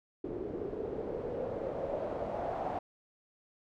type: noise with low-pass filter sweep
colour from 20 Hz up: white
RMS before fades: -37 dBFS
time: 0.24-2.79 s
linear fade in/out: 5 ms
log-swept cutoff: 370 to 730 Hz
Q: 4.1
effects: none